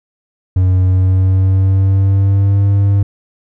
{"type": "tone with pitch glide", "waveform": "triangle", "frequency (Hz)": [92.5, 99.71], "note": ["F#2", "G2"], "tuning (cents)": [0, 30], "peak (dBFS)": -6, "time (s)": [0.56, 3.03], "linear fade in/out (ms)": 5, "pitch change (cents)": 130, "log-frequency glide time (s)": [0.83, 2.65], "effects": []}